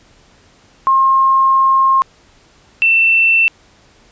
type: tone pair in turn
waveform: sine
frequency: 1069 / 2681 Hz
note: C6 / E7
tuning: +37 / +29 cents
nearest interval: octave + major third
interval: 1592 cents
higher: second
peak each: -8 dBFS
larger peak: neither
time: 0.87-2.02 / 2.82-3.48 s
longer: first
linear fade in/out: 0 ms
effects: pink hiss -49 dBFS RMS until 4.11 s + resampled to 16000 Hz